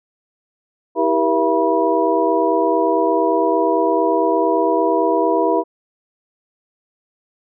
sine tone cluster, 324.5 / 393.3 / 478.1 / 671 / 971 Hz, E4 / G4 / A#4 / E5 / B5, -27 / +6 / +44 / +31 / -30 cents, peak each -20 dBFS, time 0.95-5.64 s, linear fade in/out 50 ms, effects none

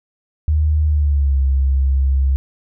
sine tone with pitch glide, 76.4 to 67.28 Hz, D#2 to C2, -31 to +49 cents, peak -12 dBFS, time 0.48-2.36 s, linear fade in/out 0 ms, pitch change -220 cents, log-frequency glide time 0.86-1.4 s, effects none

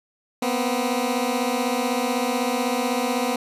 15% pulse beating tone pair, 240 / 256 Hz, B3 / C4, -49 / -38 cents, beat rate 16 Hz, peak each -18 dBFS, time 0.42-3.36 s, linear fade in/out 5 ms, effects resampled to 32000 Hz

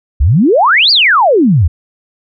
sine exponential two-way sweep, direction up then down, 58.27 to 4932 to 72.3 Hz, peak -5 dBFS, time 0.2-1.68 s, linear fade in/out 10 ms, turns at 0.91 s, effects none

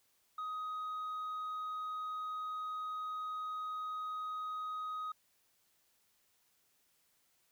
sine tone, 1255 Hz, D#6, 15 cents sharp, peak -35 dBFS, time 0.38-5.12 s, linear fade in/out 5 ms, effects tanh soft clip ceiling -37 dBFS + white hiss -74 dBFS RMS until 7.51 s

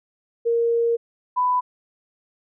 sine tone pair in turn, 466.2 / 995.9 Hz, A#4 / B5, 0 / +14 cents, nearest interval octave + minor second, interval 1314 cents, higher second, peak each -17 dBFS, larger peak neither, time 0.45-0.97 / 1.36-1.61 s, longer first, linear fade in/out 20 ms, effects none

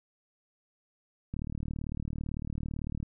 click train, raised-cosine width 5 ms, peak -23 dBFS, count 65, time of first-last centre 1.34-3.029 s, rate 37.9 Hz, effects none

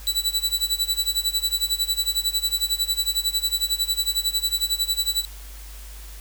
sawtooth tone with tremolo, 3951 Hz, B7, in tune, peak -15 dBFS, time 0.07-5.25 s, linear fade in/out 0 ms, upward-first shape sine, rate 11 Hz, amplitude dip 90%, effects added 50 Hz sine -37 dBFS peak until 6.2 s + white hiss -45 dBFS RMS until 6.2 s

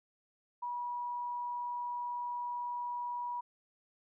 sine tone, 969 Hz, B5, 33 cents flat, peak -35 dBFS, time 0.62-3.41 s, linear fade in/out 10 ms, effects none

